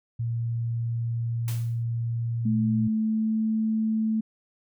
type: tone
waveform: sine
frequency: 116.54 Hz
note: A#2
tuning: in tune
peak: -25 dBFS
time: 0.19-2.88 s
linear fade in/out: 10 ms
type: noise with exponential decay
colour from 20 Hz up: white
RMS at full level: -36 dBFS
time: 1.48-1.83 s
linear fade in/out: 1 ms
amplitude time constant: 75 ms
type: tone with pitch glide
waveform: sine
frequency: 218.2 to 219.7 Hz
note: A3 to A3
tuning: -14 to -2 cents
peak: -22 dBFS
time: 2.45-4.21 s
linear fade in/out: 10 ms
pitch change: +12 cents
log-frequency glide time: 2.78-3.36 s
effects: none